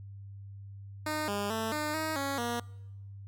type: tone with pitch steps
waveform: 10% pulse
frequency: 306.5 / 203.1 / 222.4 / 302.3 / 314.8 / 277 / 237.8 Hz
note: D#4 / G#3 / A3 / D#4 / D#4 / C#4 / A#3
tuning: -26 / -38 / +19 / -50 / +20 / -1 / +35 cents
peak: -23 dBFS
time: 1.06-2.6 s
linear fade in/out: 5 ms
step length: 220 ms
effects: noise-tail reverb RT60 1.0 s tail -24 dB re dry + added 99 Hz sine -43 dBFS peak until 3.27 s